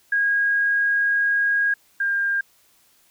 sine tone pair in turn, 1637 / 1603.3 Hz, G#6 / G6, -25 / +39 cents, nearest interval unison, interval 36 cents, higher first, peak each -17 / -19 dBFS, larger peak first, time 0.12-1.74 / 2-2.41 s, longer first, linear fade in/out 5 ms, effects white hiss -59 dBFS RMS until 3.1 s

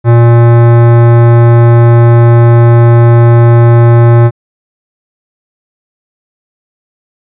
sine tone with hard clipping, 117.9 Hz, A#2, 20 cents sharp, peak -3 dBFS, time 0.04-4.31 s, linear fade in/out 50 ms, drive 18 dB, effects resampled to 8000 Hz

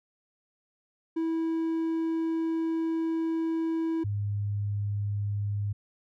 triangle / sine tone pair in turn, 326.2 / 102.27 Hz, E4 / G#2, -18 / -26 cents, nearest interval octave + minor sixth, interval 2008 cents, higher first, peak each -24 / -27 dBFS, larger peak first, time 1.16-4.04 / 4.04-5.73 s, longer first, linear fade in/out 10 ms, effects none

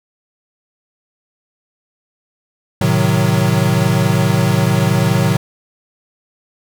square chord, A diminished seventh, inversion none, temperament equal, 110 / 130.81 / 155.56 / 185 Hz, A2 / C3 / Eb3 / Gb3, 0 / 0 / 0 / 0 cents, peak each -18 dBFS, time 2.81-5.37 s, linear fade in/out 5 ms, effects none

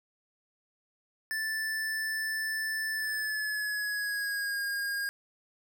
square tone with pitch glide, 1760 to 1623.3 Hz, A6 to G#6, 0 to -40 cents, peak -31 dBFS, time 1.31-5.09 s, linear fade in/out 0 ms, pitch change -140 cents, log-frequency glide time 2.92-4.6 s, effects none

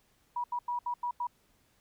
sine tone bursts at uneven times, 968 Hz, B5, 35 cents flat, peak -30 dBFS, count 6, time 0.36-0.44 / 0.52-0.59 / 0.68-0.79 / 0.86-0.94 / 1.03-1.11 / 1.2-1.27 s, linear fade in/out 5 ms, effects pink hiss -69 dBFS RMS until 1.8 s

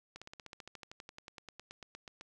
slowing click train, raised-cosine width 0.2 ms, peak -30 dBFS, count 24, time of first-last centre 0.16-2.211 s, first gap 56 ms, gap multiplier 1.04, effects none

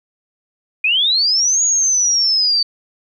sine linear two-way sweep, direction up then down, 2410 to 6780 to 4553 Hz, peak -12 dBFS, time 0.84-2.63 s, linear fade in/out 5 ms, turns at 1.63 s, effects 9-bit

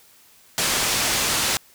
white low-pass noise, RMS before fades -22 dBFS, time 0.58-1.57 s, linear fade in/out 0 ms, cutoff 7700 Hz, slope 12 dB/octave, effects white hiss -53 dBFS RMS until 1.74 s

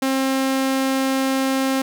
sawtooth tone, 266.5 Hz, C4, 32 cents sharp, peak -14 dBFS, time 0.02-1.82 s, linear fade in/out 5 ms, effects none

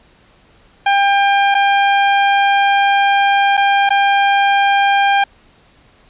sawtooth tone with dropouts, 798 Hz, G5, 31 cents sharp, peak -6 dBFS, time 0.86-5.24 s, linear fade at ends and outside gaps 5 ms, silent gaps 1.544-1.549 / 3.57-3.575 / 3.892-3.904 s, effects pink hiss -50 dBFS RMS until 6.09 s + resampled to 8000 Hz

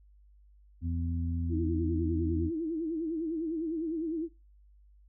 harmonic tone, 84.3 Hz, E2, 39 cents sharp, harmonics 1 / 2 / 3, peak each -30 / -41 / -37 dBFS, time 0.81-2.51 s, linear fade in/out 50 ms
sine tone with vibrato, 323.9 Hz, E4, 30 cents flat, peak -30 dBFS, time 1.49-4.29 s, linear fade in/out 50 ms, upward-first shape sine, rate 9.9 Hz, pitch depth 94 cents each way
effects noise-tail reverb RT60 0.3 s tail -24 dB re dry + added 50 Hz sine -56 dBFS peak until 5.08 s

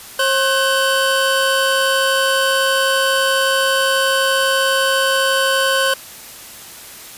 25% pulse tone pair together, 536.3 / 1517 Hz, C5 / F#6, +43 / +43 cents, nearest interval octave + tritone, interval 1800 cents, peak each -13 dBFS, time 0.19-5.94 s, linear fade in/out 5 ms, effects white hiss -36 dBFS RMS until 7.17 s + resampled to 32000 Hz

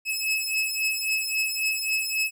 sawtooth beating tone pair, 2583 / 2586.7 Hz, E7 / E7, -36 / -33 cents, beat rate 3.7 Hz, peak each -24 dBFS, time 0.05-2.31 s, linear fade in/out 50 ms, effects none

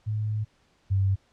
sine tone pair in turn, 107.1 / 96.98 Hz, A2 / G2, -46 / -18 cents, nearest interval major second, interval 172 cents, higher first, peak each -25 / -20 dBFS, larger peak second, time 0.06-0.45 / 0.9-1.16 s, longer first, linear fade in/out 20 ms, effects pink hiss -65 dBFS RMS until 1.32 s + low-pass 6000 Hz 12 dB/octave

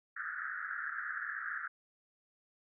white band-pass noise, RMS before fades -40 dBFS, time 0.16-1.68 s, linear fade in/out 10 ms, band 1300 to 1800 Hz, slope 96 dB/octave, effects none

